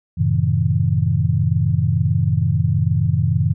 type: chord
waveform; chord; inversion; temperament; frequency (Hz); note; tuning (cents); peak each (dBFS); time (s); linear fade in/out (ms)
sine; F# diminished seventh; none; just; 92.5 / 111 / 133.2 / 159.84; F#2 / A2 / C3 / Eb3; 0 / +16 / +31 / +47; -20; 0.17-3.54; 20
effects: none